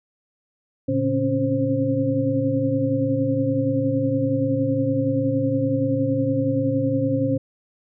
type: tone cluster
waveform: sine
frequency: 113.9 / 140.4 / 265.2 / 275.9 / 526 Hz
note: A#2 / C#3 / C4 / C#4 / C5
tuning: -40 / +22 / +23 / -8 / +9 cents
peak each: -26 / -28 / -30 / -22 / -24 dBFS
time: 0.88-7.38 s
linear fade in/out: 10 ms
effects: none